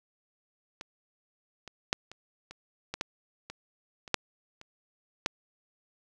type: clicks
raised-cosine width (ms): 0.2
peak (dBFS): -23 / -26 / -8 / -27 / -27 / -17 / -13 / -23 / -27 / -6 / -29 / -9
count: 12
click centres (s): 0.811 / 1.677 / 1.929 / 2.116 / 2.51 / 2.94 / 3.011 / 3.5 / 4.078 / 4.143 / 4.614 / 5.261
effects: none